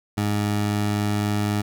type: tone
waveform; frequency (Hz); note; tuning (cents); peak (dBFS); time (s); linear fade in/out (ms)
20% pulse; 103.83; G#2; 0; -16; 0.17-1.62; 10
effects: none